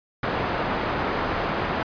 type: low-pass noise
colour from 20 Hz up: white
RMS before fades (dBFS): -26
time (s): 0.23-1.83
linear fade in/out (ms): 2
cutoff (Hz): 1200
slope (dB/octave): 12
effects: resampled to 11025 Hz